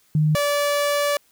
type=tone pair in turn; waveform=sine / sawtooth; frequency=153.2 / 578.4 Hz; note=D#3 / D5; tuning=-27 / -27 cents; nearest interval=octave + major seventh; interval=2300 cents; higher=second; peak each=-15 dBFS; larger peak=neither; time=0.15-0.35 / 0.35-1.17 s; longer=second; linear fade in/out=2 ms; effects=white hiss -60 dBFS RMS until 1.31 s